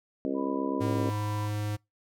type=harmonic tone; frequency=68 Hz; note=C#2; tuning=33 cents flat; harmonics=3 / 4 / 5 / 6 / 7 / 8 / 9; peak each=-40 / -30 / -35 / -38 / -37 / -42 / -39 dBFS; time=0.25-1.1 s; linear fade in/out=0 ms
type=tone; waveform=sine; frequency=991 Hz; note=B5; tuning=6 cents sharp; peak=-37 dBFS; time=0.34-1.5 s; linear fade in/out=50 ms
type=tone with pitch glide; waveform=square; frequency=107.3 to 104.79 Hz; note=A2 to G#2; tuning=-43 to +16 cents; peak=-30 dBFS; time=0.8-1.77 s; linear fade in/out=20 ms; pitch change=-41 cents; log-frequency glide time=0.92-1.12 s
effects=noise-tail reverb RT60 0.2 s tail -25 dB re dry